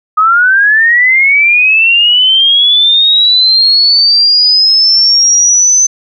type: linear sweep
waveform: sine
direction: up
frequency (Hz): 1243 to 6160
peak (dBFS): -4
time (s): 0.17-5.87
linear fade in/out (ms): 10
effects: none